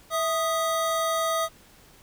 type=tone pair together; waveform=square; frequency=654.7 / 1244.5 Hz; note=E5 / D#6; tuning=-12 / 0 cents; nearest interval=major seventh; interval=1112 cents; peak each=-27 dBFS; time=0.1-1.49 s; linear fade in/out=50 ms; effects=pink hiss -54 dBFS RMS until 2.02 s